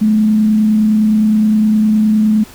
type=tone with frequency modulation; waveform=sine; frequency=215.1 Hz; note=A3; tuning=39 cents flat; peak=-8 dBFS; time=0.01-2.44 s; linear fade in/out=10 ms; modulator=29.7 Hz; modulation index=0.23; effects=pink hiss -38 dBFS RMS until 2.54 s